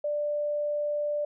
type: tone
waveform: sine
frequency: 590 Hz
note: D5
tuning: 8 cents sharp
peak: -26 dBFS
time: 0.04-1.25 s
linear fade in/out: 5 ms
effects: none